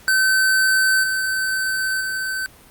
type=tone with level steps; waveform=square; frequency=1535 Hz; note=G6; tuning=37 cents flat; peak=-15 / -20 / -23 dBFS; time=0.08-2.46 s; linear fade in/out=0 ms; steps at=1.03 / 2 s; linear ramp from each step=10 ms; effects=pink hiss -47 dBFS RMS until 2.7 s + Opus 48 kbps